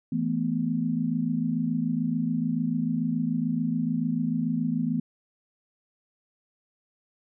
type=chord; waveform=sine; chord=E suspended fourth; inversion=none; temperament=equal; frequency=164.81 / 220 / 246.9 Hz; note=E3 / A3 / B3; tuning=0 / 0 / 0 cents; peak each=-29 / -29 / -27 dBFS; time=0.12-5 s; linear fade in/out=5 ms; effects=none